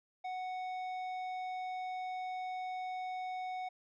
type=tone with tanh clipping; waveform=triangle; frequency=740 Hz; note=F#5; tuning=in tune; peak=-39 dBFS; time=0.24-3.69 s; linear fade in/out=10 ms; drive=14 dB; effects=none